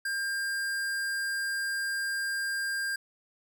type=tone; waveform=square; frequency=1600 Hz; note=G6; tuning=35 cents sharp; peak=-30 dBFS; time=0.05-2.96 s; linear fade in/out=5 ms; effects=none